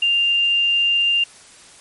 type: tone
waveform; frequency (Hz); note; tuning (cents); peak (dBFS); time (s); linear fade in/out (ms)
sine; 2794; F7; 0; -14; 0.02-1.24; 5
effects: white hiss -45 dBFS RMS until 1.8 s + MP3 48 kbps

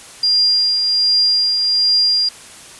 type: tone with tremolo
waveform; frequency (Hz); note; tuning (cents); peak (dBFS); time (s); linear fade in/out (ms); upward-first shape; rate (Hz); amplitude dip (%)
sine; 4800; D8; +37; -10; 0.23-2.29; 5; triangle; 1.3; 40
effects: white hiss -38 dBFS RMS until 2.79 s + resampled to 24000 Hz

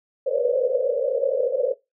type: band-pass noise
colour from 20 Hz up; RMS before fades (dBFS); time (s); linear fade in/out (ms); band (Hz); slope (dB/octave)
pink; -22; 0.26-1.74; 10; 480 to 560; 96
effects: noise-tail reverb RT60 0.2 s tail -20 dB re dry

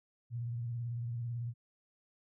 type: tone with vibrato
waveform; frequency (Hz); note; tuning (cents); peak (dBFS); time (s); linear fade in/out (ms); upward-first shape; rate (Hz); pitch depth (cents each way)
sine; 118.5; A#2; +29; -35; 0.3-1.54; 50; sine; 18; 56
effects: none

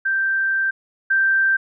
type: tone pair in turn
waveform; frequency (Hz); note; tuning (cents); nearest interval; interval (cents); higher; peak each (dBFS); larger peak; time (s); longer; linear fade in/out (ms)
sine; 1568 / 1568; G6 / G6; 0 / 0; unison; 0; neither; -17 / -14; second; 0.05-0.71 / 1.1-1.57; first; 10
effects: none

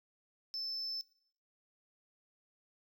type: tone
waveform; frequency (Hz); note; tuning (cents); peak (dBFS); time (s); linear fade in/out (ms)
triangle; 5274; E8; 0; -35; 0.54-1.01; 0
effects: noise-tail reverb RT60 0.6 s tail -20 dB re dry + tanh soft clip ceiling -33 dBFS

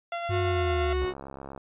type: tone with tremolo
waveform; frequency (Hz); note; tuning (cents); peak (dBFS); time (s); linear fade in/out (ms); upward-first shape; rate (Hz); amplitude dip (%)
sawtooth; 686; F5; -31; -25; 0.12-0.93; 2; sine; 8.9; 30
type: linear sweep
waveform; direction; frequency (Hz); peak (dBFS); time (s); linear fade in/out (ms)
sine; down; 99.8 to 66; -27; 0.29-1.05; 5
type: tone with pitch glide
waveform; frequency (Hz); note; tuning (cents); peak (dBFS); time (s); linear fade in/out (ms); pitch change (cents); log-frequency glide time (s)
45% pulse; 360.9 to 367.4; F#4 to F#4; -43 to -12; -27; 0.29-1.14; 50; +31; 0.8-0.92
type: click train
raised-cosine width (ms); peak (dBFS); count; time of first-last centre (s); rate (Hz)
1; -26; 39; 1.02-1.577; 68.2
effects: resampled to 8000 Hz

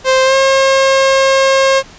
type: tone with pitch glide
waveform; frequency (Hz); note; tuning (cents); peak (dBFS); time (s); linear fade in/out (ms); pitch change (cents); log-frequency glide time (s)
sawtooth; 523.3 to 537.7; C5 to C5; 0 to +47; -4; 0.04-1.83; 50; +47; 0.24-0.35
effects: pink hiss -38 dBFS RMS until 1.98 s + resampled to 16000 Hz

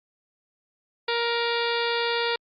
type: harmonic tone with a mistuned harmonic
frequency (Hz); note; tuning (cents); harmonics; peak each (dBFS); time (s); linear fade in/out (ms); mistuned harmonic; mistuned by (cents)
469.3; A#4; +12; 1 / 2 / 3 / 4 / 5 / 6 / 7 / 8 / 9 / 10; -27 / -30 / -32 / -33 / -34 / -35 / -35 / -36 / -37 / -37; 1.08-2.36; 5; 7; +75
effects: Opus 48 kbps

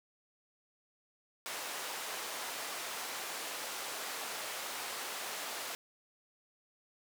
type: band-pass noise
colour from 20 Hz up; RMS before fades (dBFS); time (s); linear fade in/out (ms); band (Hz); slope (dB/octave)
pink; -41; 1.46-5.75; 0; 610 to 15000; 12
effects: none

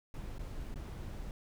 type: noise with dropouts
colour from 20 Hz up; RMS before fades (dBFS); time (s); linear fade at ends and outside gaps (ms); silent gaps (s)
brown; -42; 0.14-1.31; 1; 0.383-0.393 / 0.742-0.758
effects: none

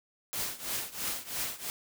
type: noise with tremolo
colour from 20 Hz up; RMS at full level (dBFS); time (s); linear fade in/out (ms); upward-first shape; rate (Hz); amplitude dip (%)
white; -32; 0.33-1.7; 0; triangle; 3; 90
effects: none

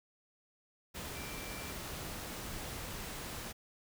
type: tone in noise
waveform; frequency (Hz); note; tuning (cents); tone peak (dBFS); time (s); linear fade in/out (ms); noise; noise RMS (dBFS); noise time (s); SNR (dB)
sine; 2349; D7; 0; -50; 1.14-1.73; 20; pink; -43; 0.94-3.53; -10
effects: none

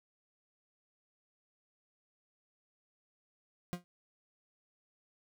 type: tone with exponential decay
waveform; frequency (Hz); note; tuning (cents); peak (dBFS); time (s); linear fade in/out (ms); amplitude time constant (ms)
40% pulse; 176.5; F3; +19; -30; 3.73-3.84; 0; 22
effects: none

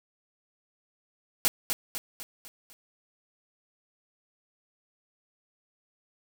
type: noise with echo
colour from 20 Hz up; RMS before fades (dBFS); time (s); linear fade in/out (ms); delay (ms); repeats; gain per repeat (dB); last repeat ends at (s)
white; -22; 1.45-1.48; 0; 250; 5; -6; 2.73
effects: none

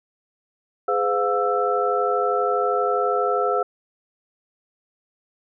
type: tone cluster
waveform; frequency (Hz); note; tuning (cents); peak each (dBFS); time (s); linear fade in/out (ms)
sine; 415.6 / 508 / 709 / 1325; G#4 / B4 / F5 / E6; +1 / +49 / +26 / +9; -24; 0.88-3.63; 5
effects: none

